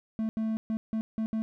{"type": "tone bursts at uneven times", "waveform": "triangle", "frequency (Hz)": 220.9, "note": "A3", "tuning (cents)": 7, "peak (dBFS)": -25, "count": 6, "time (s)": [[0.19, 0.29], [0.37, 0.57], [0.7, 0.77], [0.93, 1.01], [1.18, 1.26], [1.33, 1.42]], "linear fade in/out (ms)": 0, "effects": []}